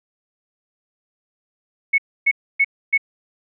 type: tone bursts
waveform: sine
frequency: 2205 Hz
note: C#7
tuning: 10 cents flat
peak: -12 dBFS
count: 4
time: 1.93-2.978 s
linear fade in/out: 10 ms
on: 52 ms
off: 280 ms
effects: none